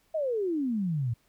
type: exponential sweep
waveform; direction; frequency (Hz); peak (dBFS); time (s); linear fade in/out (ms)
sine; down; 659 to 110.4; -26; 0.14-1.14; 10
effects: pink hiss -68 dBFS RMS until 1.28 s